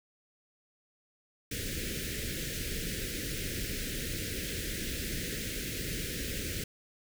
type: band-stop noise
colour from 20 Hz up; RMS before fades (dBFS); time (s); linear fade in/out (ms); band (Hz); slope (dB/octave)
pink; -36; 1.51-6.64; 5; 520 to 1600; 48
effects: none